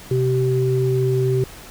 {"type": "tone pair together", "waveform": "sine", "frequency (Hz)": [128.4, 384.8], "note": ["C3", "G4"], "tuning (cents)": [-32, -32], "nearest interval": "octave + perfect fifth", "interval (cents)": 1900, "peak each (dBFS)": [-18, -19], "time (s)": [0.11, 1.44], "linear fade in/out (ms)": 2, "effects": ["pink hiss -40 dBFS RMS until 1.7 s"]}